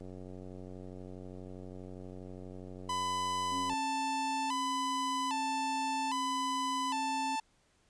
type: click train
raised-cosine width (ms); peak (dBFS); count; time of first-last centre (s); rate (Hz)
2; -34; 345; 0.01-3.733; 92.4
type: tone with vibrato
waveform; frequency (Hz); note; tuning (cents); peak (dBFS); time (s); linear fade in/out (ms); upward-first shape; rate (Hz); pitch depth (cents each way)
45% pulse; 941; A#5; +16; -32; 2.89-7.4; 5; square; 0.62; 110
type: tone with pitch glide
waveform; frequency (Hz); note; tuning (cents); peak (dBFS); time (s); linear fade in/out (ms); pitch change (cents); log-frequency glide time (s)
sine; 270 to 268.1; C#4 to C4; -45 to +42; -39; 3.51-7.36; 10; -13; 3.91-5.49
effects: pink hiss -70 dBFS RMS until 7.89 s + resampled to 22050 Hz